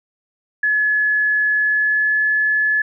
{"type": "tone with pitch glide", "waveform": "sine", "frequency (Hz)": [1705, 1715.9], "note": ["G#6", "A6"], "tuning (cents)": [45, -44], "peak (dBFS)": -14, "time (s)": [0.63, 2.82], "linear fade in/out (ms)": 5, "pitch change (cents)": 11, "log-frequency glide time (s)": [1.53, 2.22], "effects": []}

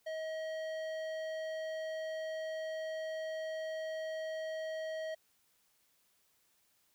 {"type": "tone with tanh clipping", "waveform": "sine", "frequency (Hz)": 635, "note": "D#5", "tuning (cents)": 35, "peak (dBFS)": -39, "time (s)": [0.06, 5.15], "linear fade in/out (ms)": 10, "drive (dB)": 14, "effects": ["white hiss -73 dBFS RMS until 6.94 s"]}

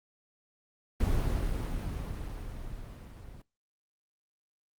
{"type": "noise with level ramp", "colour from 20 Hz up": "brown", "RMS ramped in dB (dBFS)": [-27, -47], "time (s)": [1, 3.42], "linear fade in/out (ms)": 5, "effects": ["noise-tail reverb RT60 0.2 s tail -22 dB re dry", "Opus 24 kbps"]}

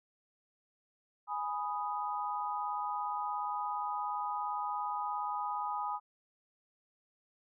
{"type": "chord", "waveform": "sine", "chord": "G# minor", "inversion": "none", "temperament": "equal", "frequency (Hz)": [830.6, 987.8, 1244.5], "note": ["G#5", "B5", "D#6"], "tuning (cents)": [0, 0, 0], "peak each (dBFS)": [-37, -38, -38], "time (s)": [1.27, 6], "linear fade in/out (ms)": 50, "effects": []}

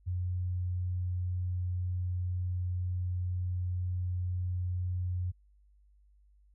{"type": "tone", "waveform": "sine", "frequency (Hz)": 90.2, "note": "F#2", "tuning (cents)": -44, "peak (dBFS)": -30, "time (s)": [0.06, 5.32], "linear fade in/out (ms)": 20, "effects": ["added 50 Hz sine -60 dBFS peak until 6.54 s"]}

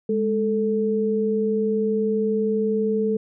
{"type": "tone pair together", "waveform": "sine", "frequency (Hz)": [207.6, 439.9], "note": ["G#3", "A4"], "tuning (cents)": [0, 0], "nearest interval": "octave + minor second", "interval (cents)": 1300, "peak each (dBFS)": [-23, -21], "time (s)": [0.09, 3.17], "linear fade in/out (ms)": 5, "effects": []}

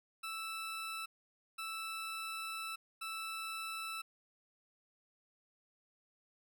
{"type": "tone bursts at uneven times", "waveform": "20% pulse", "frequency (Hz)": 1318.5, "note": "E6", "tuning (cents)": 0, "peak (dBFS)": -35, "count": 3, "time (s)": [[0.23, 1.06], [1.58, 2.76], [3.01, 4.02]], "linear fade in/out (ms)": 10, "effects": []}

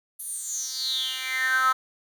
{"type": "tone with high-pass filter sweep", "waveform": "10% pulse", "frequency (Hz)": 260, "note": "C4", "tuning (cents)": -11, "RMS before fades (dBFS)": -27, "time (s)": [0.19, 1.73], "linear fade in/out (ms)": 10, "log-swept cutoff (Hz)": [11000, 1200], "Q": 8.9, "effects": []}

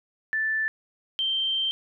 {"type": "tone pair in turn", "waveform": "sine", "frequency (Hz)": [1760, 3136], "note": ["A6", "G7"], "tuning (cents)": [0, 0], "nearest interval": "minor seventh", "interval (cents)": 1000, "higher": "second", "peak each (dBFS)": -23, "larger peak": "neither", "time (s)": [[0.33, 0.68], [1.19, 1.71]], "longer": "second", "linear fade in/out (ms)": 0, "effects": []}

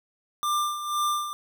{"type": "tone with tremolo", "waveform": "square", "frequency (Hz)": 1190, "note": "D6", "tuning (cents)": 22, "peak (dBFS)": -23, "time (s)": [0.43, 1.33], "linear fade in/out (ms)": 0, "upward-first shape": "sine", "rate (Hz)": 2, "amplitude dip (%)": 65, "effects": []}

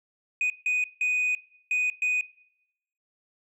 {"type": "tone bursts at uneven times", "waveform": "sine", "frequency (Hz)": 2489, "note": "D#7", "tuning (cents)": 0, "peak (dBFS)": -20, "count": 5, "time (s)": [[0.41, 0.5], [0.66, 0.84], [1.01, 1.35], [1.71, 1.9], [2.02, 2.21]], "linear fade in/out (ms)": 2, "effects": ["noise-tail reverb RT60 0.8 s tail -21 dB re dry", "tanh soft clip ceiling -21 dBFS"]}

